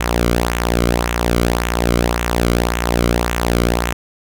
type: tone with flanger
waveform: sawtooth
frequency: 59 Hz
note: A#1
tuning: 22 cents sharp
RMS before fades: -17 dBFS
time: 0-3.93 s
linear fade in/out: 5 ms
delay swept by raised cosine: 0.2 to 1.16 ms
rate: 1.8 Hz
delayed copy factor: -0.65
effects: none